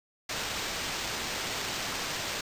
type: noise with sample-and-hold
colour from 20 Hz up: violet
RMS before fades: -34 dBFS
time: 0.29-2.41 s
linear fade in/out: 5 ms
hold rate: 11025 Hz
effects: resampled to 32000 Hz